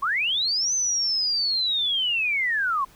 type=linear two-way sweep; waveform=sine; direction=up then down; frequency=1031 to 6200 to 1031 Hz; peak=-21 dBFS; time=0.02-2.85 s; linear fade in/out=10 ms; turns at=0.74 s; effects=pink hiss -54 dBFS RMS until 2.95 s